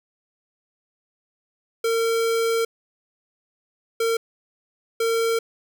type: tone bursts at uneven times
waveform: square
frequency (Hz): 456.7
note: A#4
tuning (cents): -36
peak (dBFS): -20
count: 3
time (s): 1.84-2.65 / 4-4.17 / 5-5.39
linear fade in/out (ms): 5
effects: none